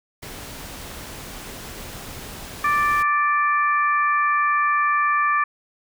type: noise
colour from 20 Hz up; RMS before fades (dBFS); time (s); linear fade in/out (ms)
pink; -36; 0.22-3.03; 10
type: harmonic tone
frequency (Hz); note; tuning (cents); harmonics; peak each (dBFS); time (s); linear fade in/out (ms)
587.3; D5; 0; 2 / 3 / 4; -18 / -23 / -28; 2.64-5.44; 5
effects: none